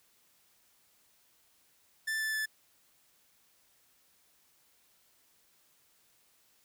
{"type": "tone with pitch steps", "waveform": "45% pulse", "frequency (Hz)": [1765, 1753.8, 1742.7], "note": ["A6", "A6", "A6"], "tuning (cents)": [5, -6, -17], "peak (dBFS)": -31, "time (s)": [2.07, 2.46], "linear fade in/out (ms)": 10, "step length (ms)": 130, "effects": ["white hiss -68 dBFS RMS until 6.64 s"]}